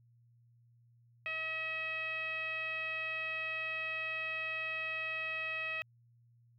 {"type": "tone with low-pass filter", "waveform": "10% pulse", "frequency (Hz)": 640, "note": "D#5", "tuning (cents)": 49, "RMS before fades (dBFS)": -38, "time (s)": [1.26, 5.82], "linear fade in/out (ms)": 0, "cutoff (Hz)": 2400, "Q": 7.8, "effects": ["added 118 Hz sine -63 dBFS peak until 6.58 s"]}